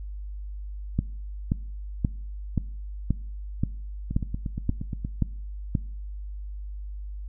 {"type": "two click trains", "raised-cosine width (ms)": 5, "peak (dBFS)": [-10, -18], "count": [10, 9], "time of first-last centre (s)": [[0.99, 5.752], [4.11, 5.049]], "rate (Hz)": [1.89, 8.52], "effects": ["noise-tail reverb RT60 0.6 s tail -22 dB re dry", "added 50 Hz sine -33 dBFS peak until 7.28 s"]}